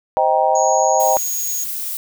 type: chord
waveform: sine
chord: C minor seventh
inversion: none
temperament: just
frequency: 523.3 / 627.9 / 784.9 / 941.9 Hz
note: C5 / Eb5 / G5 / Bb5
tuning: 0 / +16 / +2 / +18 cents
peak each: -20 / -18 / -16 / -20 dBFS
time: 0.17-1.17 s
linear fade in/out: 0 ms
type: tone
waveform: sine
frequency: 6670 Hz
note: G#8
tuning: 7 cents sharp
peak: -22 dBFS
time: 0.55-1.64 s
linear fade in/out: 5 ms
type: noise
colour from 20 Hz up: violet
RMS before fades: -25 dBFS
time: 1-1.97 s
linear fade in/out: 0 ms
effects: none